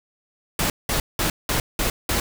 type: noise bursts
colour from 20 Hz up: pink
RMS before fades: -22 dBFS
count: 6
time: 0.59-2.2 s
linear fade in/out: 2 ms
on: 110 ms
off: 190 ms
effects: none